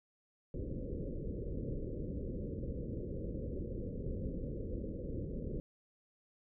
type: low-pass noise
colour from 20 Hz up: pink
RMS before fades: -40 dBFS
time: 0.54-5.6 s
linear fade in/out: 0 ms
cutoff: 550 Hz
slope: 96 dB/octave
effects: none